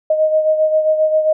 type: beating tone pair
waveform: sine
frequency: 622.3 / 629.8 Hz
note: D#5 / D#5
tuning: 0 / +21 cents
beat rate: 7.5 Hz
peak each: -12 / -20 dBFS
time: 0.1-1.33 s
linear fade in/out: 5 ms
effects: none